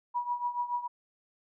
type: tone with tremolo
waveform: sine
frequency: 969 Hz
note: B5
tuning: 33 cents flat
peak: -26 dBFS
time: 0.14-0.88 s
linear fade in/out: 20 ms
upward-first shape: triangle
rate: 7 Hz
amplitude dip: 85%
effects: none